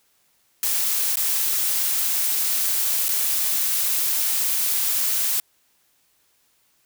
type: noise with dropouts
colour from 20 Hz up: blue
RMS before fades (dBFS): -22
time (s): 0.63-5.4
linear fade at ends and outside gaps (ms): 1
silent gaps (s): 1.157-1.17 / 3.083-3.09
effects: white hiss -64 dBFS RMS until 6.85 s